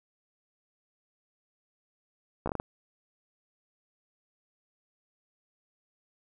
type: slowing click train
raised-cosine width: 1 ms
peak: -17 dBFS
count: 6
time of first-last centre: 2.46-2.599 s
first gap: 14 ms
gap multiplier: 1.35
effects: none